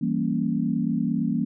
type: chord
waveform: sine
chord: E diminished seventh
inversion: none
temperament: equal with one note detuned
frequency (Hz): 167.02 / 196 / 233.1 / 277.2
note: E3 / G3 / Bb3 / Db4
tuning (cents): +23 / 0 / 0 / 0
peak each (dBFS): -28 / -28 / -25 / -29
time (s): 0.01-1.45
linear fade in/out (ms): 10
effects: none